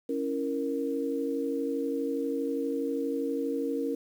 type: chord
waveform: sine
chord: A# diminished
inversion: first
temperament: equal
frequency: 277.2 / 329.6 / 466.2 Hz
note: C#4 / E4 / A#4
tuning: 0 / 0 / 0 cents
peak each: -31 / -36 / -31 dBFS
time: 0.09-3.95 s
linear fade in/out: 5 ms
effects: 9-bit